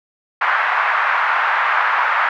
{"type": "band-pass noise", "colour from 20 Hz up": "white", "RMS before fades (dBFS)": -17, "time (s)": [0.41, 2.29], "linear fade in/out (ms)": 5, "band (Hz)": [880, 1700], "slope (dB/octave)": 24, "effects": []}